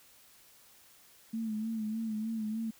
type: tone with vibrato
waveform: sine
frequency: 220 Hz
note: A3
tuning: in tune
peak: -32 dBFS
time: 1.33-2.71 s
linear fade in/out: 10 ms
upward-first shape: sine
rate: 3.3 Hz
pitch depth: 52 cents each way
effects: white hiss -60 dBFS RMS until 2.79 s